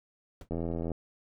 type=noise with exponential decay; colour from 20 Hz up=brown; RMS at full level=-39 dBFS; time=0.41-0.49 s; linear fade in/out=2 ms; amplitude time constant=16 ms
type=click train; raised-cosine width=2 ms; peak=-21 dBFS; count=35; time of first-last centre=0.51-0.917 s; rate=83.5 Hz
effects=none